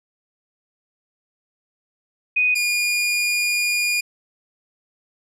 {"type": "tone pair in turn", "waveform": ["sine", "sawtooth"], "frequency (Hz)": [2489, 2431], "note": ["D#7", "D#7"], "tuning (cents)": [0, -41], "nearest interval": "unison", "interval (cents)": 41, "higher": "first", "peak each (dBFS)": -15, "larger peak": "neither", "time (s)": [[2.36, 2.55], [2.55, 4.01]], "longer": "second", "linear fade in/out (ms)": 10, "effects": ["low-pass 12000 Hz 12 dB/octave"]}